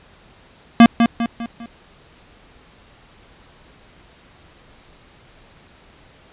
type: tone with echo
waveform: square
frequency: 233.1 Hz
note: A#3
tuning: in tune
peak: -4 dBFS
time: 0.8-0.86 s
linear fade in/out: 2 ms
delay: 200 ms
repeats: 4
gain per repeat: -7 dB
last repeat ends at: 1.66 s
effects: pink hiss -49 dBFS RMS until 6.32 s + resampled to 8000 Hz